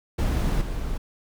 brown noise with level steps, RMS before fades -22 / -29 dBFS, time 0.18-0.98 s, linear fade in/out 10 ms, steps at 0.61 s, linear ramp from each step 5 ms, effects none

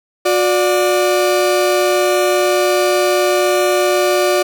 35% pulse tone pair together, 361.9 / 588 Hz, F#4 / D5, -38 / +2 cents, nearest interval minor sixth, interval 840 cents, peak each -13 dBFS, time 0.25-4.43 s, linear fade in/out 10 ms, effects none

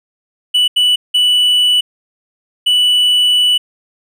triangle tone bursts at uneven times, 2963 Hz, F#7, 2 cents sharp, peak -7 dBFS, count 4, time 0.54-0.68 / 0.76-0.96 / 1.14-1.81 / 2.66-3.58 s, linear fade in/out 10 ms, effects none

